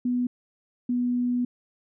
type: tone pair in turn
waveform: sine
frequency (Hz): 246.6 / 245.4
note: B3 / B3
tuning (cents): -2 / -11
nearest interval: unison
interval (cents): 9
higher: first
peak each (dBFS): -22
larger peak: neither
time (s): 0.05-0.27 / 0.89-1.45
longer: second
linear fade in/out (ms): 5
effects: none